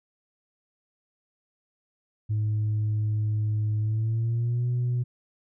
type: tone with pitch glide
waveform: sine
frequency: 106.8 to 122.68 Hz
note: G#2 to B2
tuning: +49 to -11 cents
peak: -21 dBFS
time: 2.29-5.04 s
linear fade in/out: 20 ms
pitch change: +240 cents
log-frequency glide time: 3.79-4.68 s
effects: tanh soft clip ceiling -21 dBFS